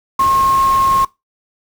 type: tone in noise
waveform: sine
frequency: 1076 Hz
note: C6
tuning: 48 cents sharp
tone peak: -10 dBFS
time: 0.19-1.05 s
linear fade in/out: 5 ms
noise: pink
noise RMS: -27 dBFS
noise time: 0.19-1.05 s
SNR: +14 dB
effects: noise-tail reverb RT60 0.2 s tail -20 dB re dry